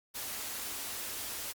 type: band-stop noise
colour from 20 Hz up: white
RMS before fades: -39 dBFS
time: 0.14-1.53 s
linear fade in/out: 20 ms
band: 130 to 190 Hz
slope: 96 dB/octave
effects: Opus 48 kbps